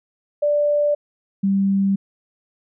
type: tone pair in turn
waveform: sine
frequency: 587.3 / 195.99 Hz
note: D5 / G3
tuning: 0 / 0 cents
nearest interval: octave + perfect fifth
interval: 1900 cents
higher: first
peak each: -15 dBFS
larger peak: neither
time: 0.42-0.95 / 1.43-1.96 s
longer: neither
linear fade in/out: 10 ms
effects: none